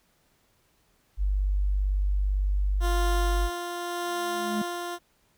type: tone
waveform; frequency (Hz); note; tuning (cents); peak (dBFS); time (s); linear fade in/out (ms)
sine; 48.95; G1; -2; -22; 1.17-3.5; 50
type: tone with tremolo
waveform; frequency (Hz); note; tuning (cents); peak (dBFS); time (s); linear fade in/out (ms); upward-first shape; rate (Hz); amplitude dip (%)
15% pulse; 349.2; F4; 0; -21; 2.8-4.99; 50; sine; 0.84; 40
type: tone with exponential growth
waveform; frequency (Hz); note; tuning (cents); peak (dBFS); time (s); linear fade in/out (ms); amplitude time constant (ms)
triangle; 211.4; G#3; +31; -22; 4.02-4.62; 5; 130
effects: pink hiss -67 dBFS RMS until 5.37 s